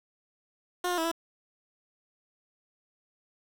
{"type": "tone with pitch steps", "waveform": "15% pulse", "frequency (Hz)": [358, 355, 325.6, 332.8], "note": ["F4", "F4", "E4", "E4"], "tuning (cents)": [43, 28, -21, 17], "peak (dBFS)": -21, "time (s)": [0.84, 1.116], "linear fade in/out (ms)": 5, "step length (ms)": 69, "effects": ["8-bit"]}